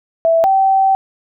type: tone pair in turn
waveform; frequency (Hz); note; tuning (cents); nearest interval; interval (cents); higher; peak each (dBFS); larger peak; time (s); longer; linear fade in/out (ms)
sine; 659.3 / 772.6; E5 / G5; 0 / -25; minor third; 275; second; -9; neither; 0.25-0.44 / 0.44-0.95; second; 0
effects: none